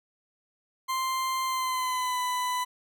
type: tone with pitch glide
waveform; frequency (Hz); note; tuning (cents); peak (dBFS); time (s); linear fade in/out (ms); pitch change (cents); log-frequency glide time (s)
40% pulse; 1046.5 to 997.5; C6 to B5; 0 to +17; -26; 0.88-2.65; 20; -83; 1.45-2.19
effects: none